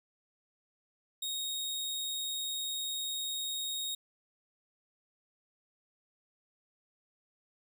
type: tone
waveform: sawtooth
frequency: 3745 Hz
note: A#7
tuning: 7 cents sharp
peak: -31 dBFS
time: 1.22-3.95 s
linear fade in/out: 5 ms
effects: none